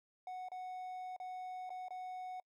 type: tone with dropouts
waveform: triangle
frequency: 738 Hz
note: F#5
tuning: 5 cents flat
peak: -40 dBFS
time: 0.27-2.4 s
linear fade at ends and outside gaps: 2 ms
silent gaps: 0.486-0.517 / 1.164-1.2 / 1.694-1.703 / 1.884-1.906 s
effects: noise-tail reverb RT60 0.1 s tail -26 dB re dry